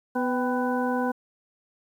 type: harmonic tone with a mistuned harmonic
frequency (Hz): 249.1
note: B3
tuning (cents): +15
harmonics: 1 / 2 / 3 / 4 / 6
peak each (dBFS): -26 / -29 / -31 / -32 / -34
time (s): 0.15-1.12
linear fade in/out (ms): 10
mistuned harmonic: 3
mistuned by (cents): +63
effects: 9-bit